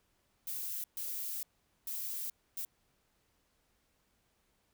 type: noise bursts at uneven times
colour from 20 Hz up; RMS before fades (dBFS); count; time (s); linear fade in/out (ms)
violet; -39; 4; 0.47-0.84 / 0.97-1.43 / 1.87-2.3 / 2.57-2.65; 2
effects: pink hiss -75 dBFS RMS until 4.73 s